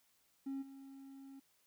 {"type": "tone with level steps", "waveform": "triangle", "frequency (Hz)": 271.6, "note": "C#4", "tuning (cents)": -35, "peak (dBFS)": [-36, -49], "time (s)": [0.46, 1.4], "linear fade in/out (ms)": 10, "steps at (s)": 0.61, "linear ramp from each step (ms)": 20, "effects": ["tanh soft clip ceiling -34 dBFS", "white hiss -74 dBFS RMS until 1.66 s"]}